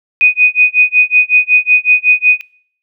sine tone with tremolo, 2489 Hz, D#7, in tune, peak -3 dBFS, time 0.21-2.41 s, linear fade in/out 0 ms, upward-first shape sine, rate 5.4 Hz, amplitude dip 95%, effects noise-tail reverb RT60 0.6 s tail -23 dB re dry

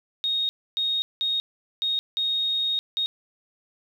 sine tone bursts at uneven times, 3729 Hz, A#7, in tune, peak -22 dBFS, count 6, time 0.24-0.49 / 0.77-1.02 / 1.21-1.4 / 1.82-1.99 / 2.17-2.79 / 2.97-3.06 s, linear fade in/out 0 ms, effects 9-bit

